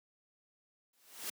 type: noise with exponential growth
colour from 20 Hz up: white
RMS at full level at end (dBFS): -37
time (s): 0.93-1.3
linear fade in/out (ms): 5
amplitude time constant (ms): 80
effects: high-pass 200 Hz 12 dB/octave